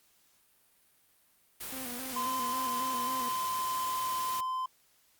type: noise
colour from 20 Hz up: white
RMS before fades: -40 dBFS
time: 1.6-4.41 s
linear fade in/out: 10 ms
type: tone with vibrato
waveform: sawtooth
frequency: 252.2 Hz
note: B3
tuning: 36 cents sharp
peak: -37 dBFS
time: 1.72-3.29 s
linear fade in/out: 5 ms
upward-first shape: square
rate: 3.7 Hz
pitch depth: 63 cents each way
type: tone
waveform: triangle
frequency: 1030 Hz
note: C6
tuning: 28 cents flat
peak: -29 dBFS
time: 2.16-4.66 s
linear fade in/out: 5 ms
effects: white hiss -67 dBFS RMS until 5.19 s + Opus 48 kbps